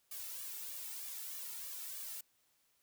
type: noise with flanger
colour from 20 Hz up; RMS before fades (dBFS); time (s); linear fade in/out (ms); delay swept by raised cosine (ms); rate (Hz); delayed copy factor
blue; -45; 0.11-2.21; 5; 1.7 to 2.28; 3.2; +0.9
effects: white hiss -75 dBFS RMS until 2.82 s